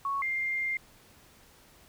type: tone pair in turn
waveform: sine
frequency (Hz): 1108.7 / 2106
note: C#6 / C7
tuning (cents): 0 / +11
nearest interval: major seventh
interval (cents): 1111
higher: second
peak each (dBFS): -28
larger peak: neither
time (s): 0.05-0.22 / 0.22-0.77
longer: second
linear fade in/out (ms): 2
effects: pink hiss -58 dBFS RMS until 1.88 s